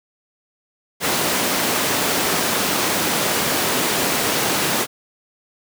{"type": "high-pass noise", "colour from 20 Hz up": "pink", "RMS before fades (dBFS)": -20, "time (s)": [1, 4.87], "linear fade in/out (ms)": 50, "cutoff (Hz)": 220, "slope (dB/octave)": 12, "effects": []}